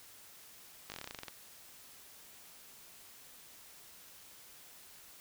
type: slowing click train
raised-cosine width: 0.2 ms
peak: -25 dBFS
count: 13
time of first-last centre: 0.9-1.283 s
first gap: 19 ms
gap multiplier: 1.09
effects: white hiss -56 dBFS RMS until 5.2 s